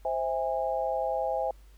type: chord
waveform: sine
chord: C augmented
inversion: none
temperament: just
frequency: 523.3 / 654.1 / 817.6 Hz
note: C5 / E5 / G#5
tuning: 0 / -14 / -27 cents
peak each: -31 dBFS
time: 0.05-1.51 s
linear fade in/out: 2 ms
effects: added 50 Hz sine -50 dBFS peak until 1.77 s + pink hiss -64 dBFS RMS until 1.77 s